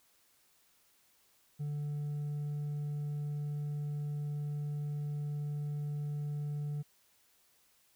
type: tone with hard clipping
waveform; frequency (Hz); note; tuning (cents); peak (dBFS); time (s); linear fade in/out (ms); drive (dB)
sine; 146.83; D3; 0; -35; 1.59-6.83; 20; 2
effects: white hiss -69 dBFS RMS until 7.95 s

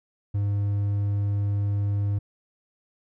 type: tone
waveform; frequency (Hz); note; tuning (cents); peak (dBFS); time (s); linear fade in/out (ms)
triangle; 101.4; G#2; -41; -20; 0.34-2.19; 10
effects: none

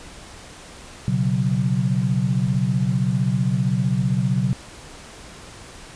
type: chord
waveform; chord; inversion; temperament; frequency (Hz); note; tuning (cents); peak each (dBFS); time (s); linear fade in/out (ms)
sine; B suspended second; none; just; 123.47 / 138.9 / 185.21; B2 / C#3 / F#3; 0 / +4 / +2; -22; 1.08-4.53; 0
effects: pink hiss -41 dBFS RMS until 5.95 s + resampled to 22050 Hz

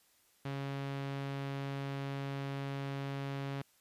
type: tone with low-pass filter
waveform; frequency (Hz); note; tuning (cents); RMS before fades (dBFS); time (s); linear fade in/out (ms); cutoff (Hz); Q
sawtooth; 138.3; C#3; -4; -39; 0.45-3.62; 5; 3500; 0.98
effects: white hiss -69 dBFS RMS until 3.8 s + resampled to 32000 Hz

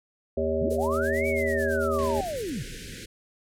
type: harmonic tone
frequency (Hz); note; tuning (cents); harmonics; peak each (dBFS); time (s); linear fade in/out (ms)
79.6; D#2; +40; 1 / 3 / 5 / 7 / 8; -32 / -32 / -28 / -28 / -32; 0.37-2.21; 5
type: linear two-way sweep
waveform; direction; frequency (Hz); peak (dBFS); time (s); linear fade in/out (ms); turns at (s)
sine; up then down; 103.83 to 2297 to 103.83; -29; 0.61-2.63; 5; 1.27
type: noise with tremolo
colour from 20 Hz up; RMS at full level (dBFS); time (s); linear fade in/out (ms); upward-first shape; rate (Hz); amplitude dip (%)
violet; -36; 0.7-2.5; 5; sine; 9; 90
type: band-stop noise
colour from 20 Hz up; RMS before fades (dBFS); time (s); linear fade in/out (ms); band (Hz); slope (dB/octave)
pink; -39; 1.98-3.06; 10; 520 to 1500; 96
effects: low-pass 10000 Hz 12 dB/octave

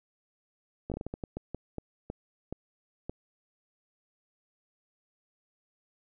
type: slowing click train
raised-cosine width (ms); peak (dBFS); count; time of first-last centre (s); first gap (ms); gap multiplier
2; -22; 14; 0.9-3.096; 17; 1.34
effects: none

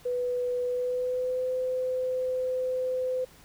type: tone with pitch glide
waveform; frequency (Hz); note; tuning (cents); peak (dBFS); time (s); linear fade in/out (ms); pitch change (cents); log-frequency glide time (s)
sine; 493.9 to 510.1; B4 to C5; 0 to -44; -26; 0.05-3.25; 10; +56; 0.66-1.5
effects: pink hiss -55 dBFS RMS until 3.44 s

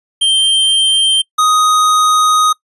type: tone pair in turn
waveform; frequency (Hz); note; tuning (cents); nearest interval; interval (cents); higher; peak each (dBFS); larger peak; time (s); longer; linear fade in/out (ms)
square; 3148 / 1249.3; G7 / D#6; +7 / +7; octave + major third; 1600; first; -9 / -9; neither; 0.21-1.22 / 1.38-2.53; second; 10
effects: noise-tail reverb RT60 0.1 s tail -23 dB re dry + resampled to 24000 Hz

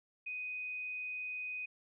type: tone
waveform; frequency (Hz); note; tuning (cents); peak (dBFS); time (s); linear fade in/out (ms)
sine; 2497; D#7; +6; -38; 0.26-1.66; 10
effects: none

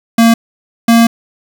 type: tone pair in turn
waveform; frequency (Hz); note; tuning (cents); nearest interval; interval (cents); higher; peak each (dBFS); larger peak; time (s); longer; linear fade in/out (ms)
square; 229.5 / 231.1; A#3 / A#3; -27 / -15; unison; 12; second; -5; neither; 0.18-0.34 / 0.88-1.07; second; 5
effects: 7-bit

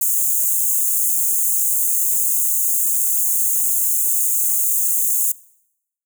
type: high-pass noise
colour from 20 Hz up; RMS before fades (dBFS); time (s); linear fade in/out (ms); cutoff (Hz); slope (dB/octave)
white; -18; 0.01-5.32; 5; 6500; 96
effects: noise-tail reverb RT60 0.8 s tail -22 dB re dry

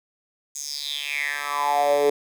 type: tone with high-pass filter sweep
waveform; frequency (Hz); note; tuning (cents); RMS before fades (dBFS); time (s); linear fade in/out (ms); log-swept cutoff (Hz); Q
10% pulse; 144.5; D3; -28; -24; 0.55-2.1; 5; 7000 to 410; 6.3
effects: none

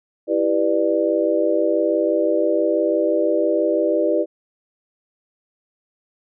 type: chord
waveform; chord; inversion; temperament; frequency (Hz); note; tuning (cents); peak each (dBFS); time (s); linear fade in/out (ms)
sine; E minor seventh; none; just; 329.6 / 395.6 / 494.4 / 593.3; E4 / G4 / B4 / D5; 0 / +16 / +2 / +18; -21 / -23 / -22 / -20; 0.27-4.26; 50
effects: none

